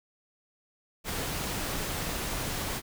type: noise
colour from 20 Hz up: pink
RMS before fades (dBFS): -33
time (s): 1.04-2.82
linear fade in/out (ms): 50
effects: none